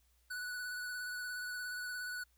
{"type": "tone with vibrato", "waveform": "square", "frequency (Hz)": 1480, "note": "F#6", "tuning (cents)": 0, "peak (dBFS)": -40, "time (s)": [0.3, 2.24], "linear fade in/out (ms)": 10, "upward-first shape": "sine", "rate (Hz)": 17, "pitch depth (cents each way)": 20, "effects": ["added 60 Hz sine -70 dBFS peak until 2.37 s", "white hiss -75 dBFS RMS until 2.37 s"]}